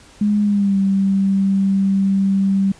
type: tone with pitch glide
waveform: sine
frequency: 207.7 to 194.91 Hz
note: G#3 to G3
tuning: 0 to -10 cents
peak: -13 dBFS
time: 0.21-2.72 s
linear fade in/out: 5 ms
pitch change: -110 cents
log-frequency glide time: 0.42-0.78 s
effects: pink hiss -46 dBFS RMS until 2.79 s + resampled to 22050 Hz